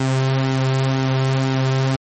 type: tone with flanger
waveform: sawtooth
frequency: 132.6 Hz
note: C3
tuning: 23 cents sharp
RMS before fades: -18 dBFS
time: 0-1.96 s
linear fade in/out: 5 ms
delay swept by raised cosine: 1.7 to 4.2 ms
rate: 2 Hz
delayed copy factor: -0.55
effects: MP3 32 kbps